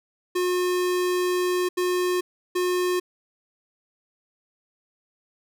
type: tone bursts at uneven times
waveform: square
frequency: 360 Hz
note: F#4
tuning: 47 cents flat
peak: -22 dBFS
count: 3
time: 0.35-1.69 / 1.77-2.21 / 2.55-3 s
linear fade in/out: 10 ms
effects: none